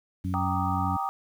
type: harmonic tone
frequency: 92.5 Hz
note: F#2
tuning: in tune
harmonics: 1 / 2 / 3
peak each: -29 / -32 / -34 dBFS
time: 0.24-0.97 s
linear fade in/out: 10 ms
type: chord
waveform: sine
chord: Eb major seventh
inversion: first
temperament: equal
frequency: 784 / 932.3 / 1174.7 / 1244.5 Hz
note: G5 / Bb5 / D6 / Eb6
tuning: 0 / 0 / 0 / 0 cents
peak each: -30 / -34 / -35 / -32 dBFS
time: 0.34-1.09 s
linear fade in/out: 0 ms
effects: 9-bit